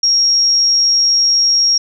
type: tone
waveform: sine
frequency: 5588 Hz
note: F8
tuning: in tune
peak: -9 dBFS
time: 0.03-1.78 s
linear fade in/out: 5 ms
effects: none